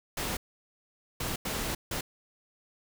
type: noise bursts at uneven times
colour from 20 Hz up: pink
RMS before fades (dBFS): -33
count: 4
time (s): 0.17-0.37 / 1.2-1.36 / 1.45-1.75 / 1.91-2.01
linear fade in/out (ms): 5
effects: none